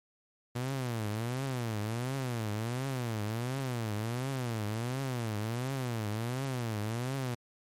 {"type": "tone with vibrato", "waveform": "sawtooth", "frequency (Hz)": 119.1, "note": "A#2", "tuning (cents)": 38, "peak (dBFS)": -28, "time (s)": [0.55, 7.35], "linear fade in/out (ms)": 10, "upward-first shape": "triangle", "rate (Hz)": 1.4, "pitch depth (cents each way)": 260, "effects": ["MP3 64 kbps"]}